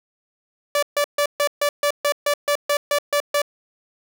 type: tone bursts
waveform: sawtooth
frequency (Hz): 580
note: D5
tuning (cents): -22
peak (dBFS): -13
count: 13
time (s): 0.75-3.418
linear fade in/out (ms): 2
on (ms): 76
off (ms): 140
effects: none